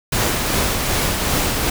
pink noise with tremolo, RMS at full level -18 dBFS, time 0.12-1.7 s, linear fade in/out 5 ms, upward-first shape sine, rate 2.6 Hz, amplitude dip 30%, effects none

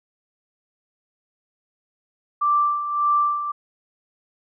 sine tone with tremolo, 1174.7 Hz, D6, in tune, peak -15 dBFS, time 2.41-3.52 s, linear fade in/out 10 ms, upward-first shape sine, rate 1.7 Hz, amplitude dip 65%, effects none

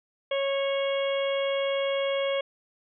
harmonic tone with a mistuned harmonic, 550 Hz, C#5, 14 cents flat, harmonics 1 / 2 / 3 / 4 / 5 / 6, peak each -25 / -37 / -42 / -36 / -39 / -37 dBFS, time 0.31-2.41 s, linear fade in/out 5 ms, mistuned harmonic 5, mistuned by +36 cents, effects none

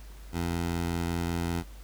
15% pulse tone, 85.3 Hz, F2, 40 cents flat, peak -22 dBFS, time 0.32-1.64 s, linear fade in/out 50 ms, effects added 50 Hz sine -43 dBFS peak until 1.83 s + pink hiss -55 dBFS RMS until 1.83 s

